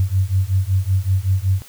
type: beating tone pair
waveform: sine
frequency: 92.5 / 97.8 Hz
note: F#2 / G2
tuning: 0 / -4 cents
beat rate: 5.3 Hz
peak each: -18 dBFS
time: 0-1.62 s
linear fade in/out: 0 ms
effects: white hiss -44 dBFS RMS until 1.68 s

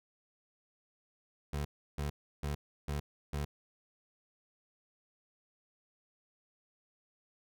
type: tone bursts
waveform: 25% pulse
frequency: 72.8 Hz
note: D2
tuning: 15 cents flat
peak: -30 dBFS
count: 5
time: 1.53-3.45 s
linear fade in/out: 5 ms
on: 120 ms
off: 330 ms
effects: none

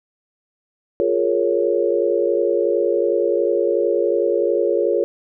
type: chord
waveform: sine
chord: Bb minor seventh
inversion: second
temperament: equal with one note detuned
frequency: 352.5 / 415.3 / 466.2 / 554.4 Hz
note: F4 / Ab4 / Bb4 / Db5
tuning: +16 / 0 / 0 / 0 cents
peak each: -21 dBFS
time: 1-5.04 s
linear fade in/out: 0 ms
effects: none

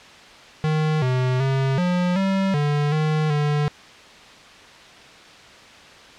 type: tone with pitch steps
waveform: square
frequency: 155.1 / 127.7 / 134.5 / 178.7 / 193.3 / 146.7 / 154.6 / 147.7 Hz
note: D#3 / C3 / C3 / F3 / G3 / D3 / D#3 / D3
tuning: -5 / -42 / +48 / +40 / -24 / -2 / -11 / +10 cents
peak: -19 dBFS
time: 0.64-3.68 s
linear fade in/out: 0 ms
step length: 380 ms
effects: white hiss -44 dBFS RMS until 6.18 s + low-pass 4000 Hz 12 dB/octave

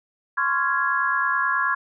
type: chord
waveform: sine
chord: Db major seventh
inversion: third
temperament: just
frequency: 1039.4 / 1108.7 / 1385.9 / 1663.1 Hz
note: C6 / Db6 / F6 / Ab6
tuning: -12 / 0 / -14 / +2 cents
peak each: -26 / -26 / -26 / -23 dBFS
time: 0.37-1.75 s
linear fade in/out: 10 ms
effects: none

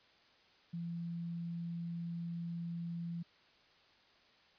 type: tone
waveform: sine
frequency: 169.8 Hz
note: F3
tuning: 48 cents flat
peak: -38 dBFS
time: 0.73-3.23 s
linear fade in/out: 10 ms
effects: white hiss -66 dBFS RMS until 4.58 s + resampled to 11025 Hz

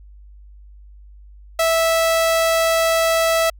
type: tone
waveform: sawtooth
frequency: 656 Hz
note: E5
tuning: 9 cents flat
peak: -11 dBFS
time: 1.59-3.5 s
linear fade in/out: 5 ms
effects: added 50 Hz sine -40 dBFS peak until 3.59 s

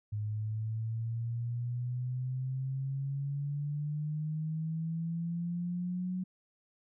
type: exponential sweep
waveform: sine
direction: up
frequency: 104.8 to 185 Hz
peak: -32 dBFS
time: 0.12-6.24 s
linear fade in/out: 10 ms
effects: none

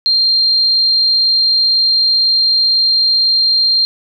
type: tone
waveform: sine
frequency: 4186 Hz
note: C8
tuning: in tune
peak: -9 dBFS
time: 0.06-3.85 s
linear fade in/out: 0 ms
effects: none

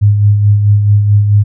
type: tone with tremolo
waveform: sine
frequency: 103.2 Hz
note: G#2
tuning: 10 cents flat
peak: -3 dBFS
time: 0.01-1.44 s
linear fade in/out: 20 ms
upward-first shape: sine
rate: 4.6 Hz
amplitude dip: 45%
effects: none

